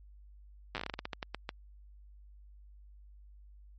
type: slowing click train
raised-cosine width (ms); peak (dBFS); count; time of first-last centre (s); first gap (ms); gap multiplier
0.3; -20; 16; 0.75-1.491; 8; 1.23
effects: added 50 Hz sine -52 dBFS peak until 3.78 s + MP3 32 kbps